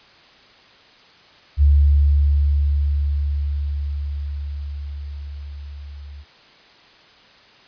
sine tone with level ramp, 71.9 Hz, D2, 36 cents flat, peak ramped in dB -9 to -34 dBFS, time 1.57-6.25 s, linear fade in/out 50 ms, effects white hiss -49 dBFS RMS until 7.67 s + resampled to 11025 Hz

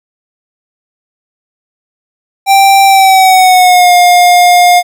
square tone with pitch glide, 784 to 710.7 Hz, G5 to F5, 0 to +30 cents, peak -3 dBFS, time 2.46-4.83 s, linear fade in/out 50 ms, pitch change -170 cents, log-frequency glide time 2.85-3.93 s, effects none

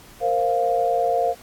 sine chord, Bb suspended second, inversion none, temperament equal with one note detuned, 466.2 / 526.6 / 698.5 Hz, Bb4 / C5 / F5, 0 / +11 / 0 cents, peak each -24 / -24 / -20 dBFS, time 0.2-1.35 s, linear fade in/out 50 ms, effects pink hiss -47 dBFS RMS until 1.42 s + AAC 64 kbps

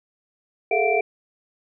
sine tone cluster, 411.5 / 445.1 / 672 / 718 / 2346 Hz, G#4 / A4 / E5 / F5 / D7, -16 / +20 / +33 / +48 / -2 cents, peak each -24 dBFS, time 0.71-1.01 s, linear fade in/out 5 ms, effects none

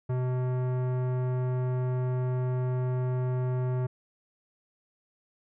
sine tone with tanh clipping, 126.6 Hz, B2, 43 cents sharp, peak -28 dBFS, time 0.09-3.87 s, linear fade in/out 10 ms, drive 17 dB, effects none

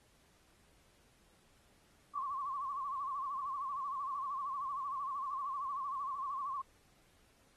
sine tone with vibrato, 1099 Hz, C#6, 15 cents flat, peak -36 dBFS, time 2.15-6.62 s, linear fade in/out 10 ms, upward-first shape sine, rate 13 Hz, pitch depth 95 cents each way, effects pink hiss -69 dBFS RMS until 7.56 s + AAC 32 kbps

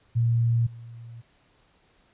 sine tone with level steps, 116.7 Hz, A#2, 2 cents sharp, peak -19 / -39 dBFS, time 0.15-1.22 s, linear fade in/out 20 ms, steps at 0.66 s, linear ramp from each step 10 ms, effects pink hiss -63 dBFS RMS until 2.13 s + resampled to 8000 Hz

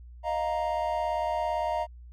triangle chord, Eb suspended second, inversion none, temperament just, 622.3 / 700 / 933.4 Hz, Eb5 / F5 / Bb5, 0 / +4 / +2 cents, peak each -29 dBFS, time 0.23-1.87 s, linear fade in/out 50 ms, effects added 60 Hz sine -44 dBFS peak until 2.12 s

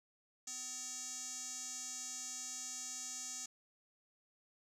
square tone with band-pass filter, 253.9 Hz, B3, 48 cents sharp, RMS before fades -45 dBFS, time 0.47-3.46 s, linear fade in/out 5 ms, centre 6700 Hz, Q 6.6, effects none

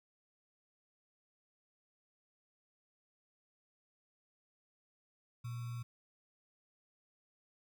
sine tone with sample-and-hold, 119 Hz, A#2, 36 cents sharp, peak -39 dBFS, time 5.44-5.83 s, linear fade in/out 10 ms, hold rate 1225 Hz, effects none

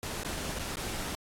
pink noise with dropouts, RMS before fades -36 dBFS, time 0.03-1.15 s, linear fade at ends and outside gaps 0 ms, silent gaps 0.234-0.248 / 0.588-0.594 / 0.756-0.77 s, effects low-pass 12000 Hz 12 dB/octave + AAC 64 kbps

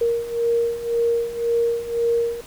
sine beating tone pair, 466.2 / 468.1 Hz, A#4 / A#4, 0 / +7 cents, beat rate 1.9 Hz, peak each -24 / -20 dBFS, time 0.01-2.41 s, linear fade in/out 5 ms, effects pink hiss -43 dBFS RMS until 2.46 s

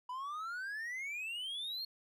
triangle exponential sweep, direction up, 979 to 4323 Hz, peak -37 dBFS, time 0.09-1.85 s, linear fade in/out 5 ms, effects none

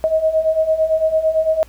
sine beating tone pair, 629 / 637.9 Hz, D#5 / D#5, +19 / +43 cents, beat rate 8.9 Hz, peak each -19 / -15 dBFS, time 0.04-1.63 s, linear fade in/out 0 ms, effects added 60 Hz sine -42 dBFS peak until 1.68 s + pink hiss -49 dBFS RMS until 1.68 s

